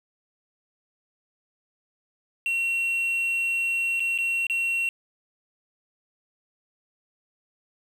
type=tone with dropouts; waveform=sine; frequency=2730 Hz; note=F7; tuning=40 cents flat; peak=-20 dBFS; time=2.46-4.89 s; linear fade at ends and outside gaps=1 ms; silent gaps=3.997-4.003 / 4.178-4.186 / 4.468-4.498 s; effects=tanh soft clip ceiling -22 dBFS + 8-bit